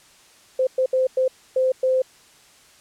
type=tone bursts at uneven times; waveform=sine; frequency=518 Hz; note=C5; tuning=17 cents flat; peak=-16 dBFS; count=6; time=0.59-0.67 / 0.78-0.86 / 0.93-1.07 / 1.17-1.28 / 1.56-1.72 / 1.83-2.02 s; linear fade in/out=5 ms; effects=white hiss -52 dBFS RMS until 2.8 s + low-pass 9000 Hz 12 dB/octave